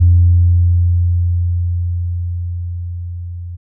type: tone with level ramp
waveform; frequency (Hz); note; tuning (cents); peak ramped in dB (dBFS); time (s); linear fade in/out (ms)
sine; 87.31; F2; 0; -4 to -24; 0-3.57; 20
effects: tanh soft clip ceiling 0 dBFS